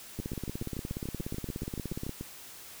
two click trains, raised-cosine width 3 ms, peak -24 / -22 dBFS, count 15 / 33, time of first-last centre 0.19-2.21 / 0.2-2.093 s, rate 6.93 / 16.9 Hz, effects white hiss -48 dBFS RMS until 2.8 s

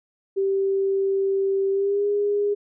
sine tone with pitch glide, 390 to 409.4 Hz, G4 to G#4, -9 to -25 cents, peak -19 dBFS, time 0.36-2.55 s, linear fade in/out 20 ms, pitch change +84 cents, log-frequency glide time 1.71-2.07 s, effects none

